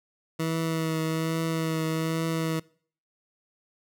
20% pulse tone with vibrato, 161.4 Hz, E3, 36 cents flat, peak -21 dBFS, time 0.39-2.6 s, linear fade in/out 10 ms, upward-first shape triangle, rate 1.2 Hz, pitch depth 22 cents each way, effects noise-tail reverb RT60 0.5 s tail -23 dB re dry

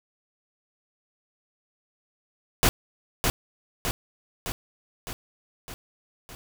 pink noise with echo, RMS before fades -19 dBFS, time 2.63-2.69 s, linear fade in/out 0 ms, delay 610 ms, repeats 6, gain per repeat -4 dB, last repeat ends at 6.35 s, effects none

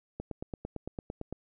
click train, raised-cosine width 2 ms, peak -23 dBFS, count 11, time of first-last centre 0.2-1.326 s, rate 8.88 Hz, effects none

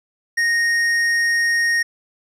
triangle tone with hard clipping, 1860 Hz, A#6, 4 cents flat, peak -17 dBFS, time 0.37-1.83 s, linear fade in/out 10 ms, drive 12 dB, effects none

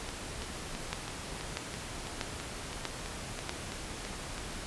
two click trains, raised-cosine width 0.2 ms, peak -22 / -15 dBFS, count 14 / 5, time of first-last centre 0.09-4.38 / 0.93-3.494 s, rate 3.03 / 1.56 Hz, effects pink hiss -41 dBFS RMS until 4.66 s + resampled to 24000 Hz

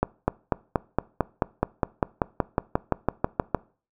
accelerating click train, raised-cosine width 1 ms, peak -6 dBFS, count 19, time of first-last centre 0.03-3.547 s, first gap 250 ms, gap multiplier 0.97, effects noise-tail reverb RT60 0.4 s tail -22 dB re dry

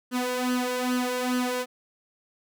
sawtooth tone with flanger, 250 Hz, B3, 21 cents sharp, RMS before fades -27 dBFS, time 0.11-1.66 s, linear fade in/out 50 ms, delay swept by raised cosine 0.65 to 2.15 ms, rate 2.4 Hz, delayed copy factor +0.7, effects none

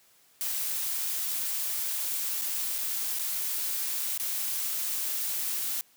blue noise with dropouts, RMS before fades -31 dBFS, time 0.41-5.81 s, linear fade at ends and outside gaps 0 ms, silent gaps 2.413-2.419 / 2.781-2.786 / 3.188-3.194 / 4.176-4.198 s, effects white hiss -62 dBFS RMS until 5.96 s + high-pass 100 Hz 12 dB/octave

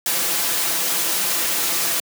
white noise with comb filter, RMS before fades -21 dBFS, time 0.06-2 s, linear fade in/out 2 ms, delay 5.9 ms, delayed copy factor +0.55, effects high-pass 200 Hz 12 dB/octave

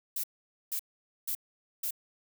violet noise bursts, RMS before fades -33 dBFS, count 4, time 0.16-1.908 s, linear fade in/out 5 ms, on 77 ms, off 480 ms, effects none

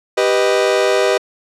40% pulse chord, G augmented, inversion none, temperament equal, 392 / 493.9 / 622.3 Hz, G4 / B4 / D#5, 0 / 0 / 0 cents, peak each -16 dBFS, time 0.17-1.18 s, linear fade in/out 10 ms, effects low-pass 7000 Hz 12 dB/octave

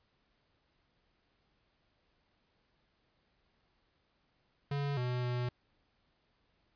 square tone with pitch steps, 142 / 124.1 / 123.1 Hz, C#3 / B2 / B2, +42 / +9 / -5 cents, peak -33 dBFS, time 4.71-5.49 s, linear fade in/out 5 ms, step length 260 ms, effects pink hiss -75 dBFS RMS until 6.75 s + resampled to 11025 Hz

